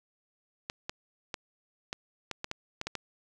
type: clicks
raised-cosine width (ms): 0.2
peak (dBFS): -17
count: 10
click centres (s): 0.699 / 0.895 / 1.342 / 1.929 / 2.313 / 2.444 / 2.514 / 2.814 / 2.87 / 2.953
effects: none